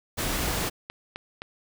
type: noise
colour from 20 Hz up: pink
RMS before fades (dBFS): -28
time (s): 0.17-0.7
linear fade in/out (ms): 20
type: click train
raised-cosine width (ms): 0.3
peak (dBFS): -19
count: 4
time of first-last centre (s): 0.64-1.419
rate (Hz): 3.85
effects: none